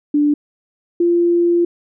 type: tone pair in turn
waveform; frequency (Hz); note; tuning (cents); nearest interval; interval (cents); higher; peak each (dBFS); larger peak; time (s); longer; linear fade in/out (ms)
sine; 293.7 / 345; D4 / F4; 0 / -21; minor third; 279; second; -11; neither; 0.14-0.34 / 1-1.65; second; 5
effects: none